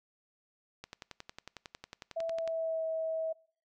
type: click train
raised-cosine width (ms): 0.2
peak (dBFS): -26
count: 19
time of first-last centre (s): 0.84-2.476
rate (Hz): 11
type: tone with pitch glide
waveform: sine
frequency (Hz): 659.3 to 644.6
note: E5 to E5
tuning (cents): 0 to -39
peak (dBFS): -31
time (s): 2.16-3.33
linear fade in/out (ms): 10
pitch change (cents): -39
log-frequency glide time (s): 2.31-2.84
effects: noise-tail reverb RT60 0.5 s tail -24 dB re dry